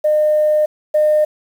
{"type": "tone pair in turn", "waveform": "sine", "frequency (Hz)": [608, 608], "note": ["D#5", "D#5"], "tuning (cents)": [-40, -40], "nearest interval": "unison", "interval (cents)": 0, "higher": "neither", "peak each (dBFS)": [-10, -9], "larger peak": "second", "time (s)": [[0.04, 0.66], [0.94, 1.25]], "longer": "first", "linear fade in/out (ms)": 10, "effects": ["tanh soft clip ceiling -6 dBFS", "7-bit"]}